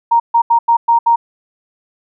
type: tone bursts at uneven times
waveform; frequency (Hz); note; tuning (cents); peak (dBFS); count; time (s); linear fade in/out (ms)
sine; 932.3; A#5; 0; -7; 6; 0.11-0.2 / 0.34-0.42 / 0.5-0.59 / 0.68-0.77 / 0.88-0.99 / 1.06-1.16; 10
effects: none